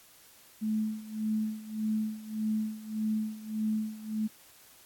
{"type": "tone with tremolo", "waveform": "sine", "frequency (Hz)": 216.6, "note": "A3", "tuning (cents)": -27, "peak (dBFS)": -26, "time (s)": [0.61, 4.28], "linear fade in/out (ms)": 20, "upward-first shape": "sine", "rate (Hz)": 1.7, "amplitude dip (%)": 85, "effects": ["white hiss -57 dBFS RMS until 4.85 s", "AAC 64 kbps"]}